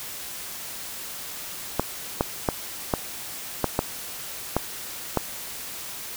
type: clicks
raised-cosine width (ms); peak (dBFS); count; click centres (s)
1; -6; 8; 1.796 / 2.209 / 2.488 / 2.938 / 3.643 / 3.791 / 4.566 / 5.173
effects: white hiss -36 dBFS RMS until 6.16 s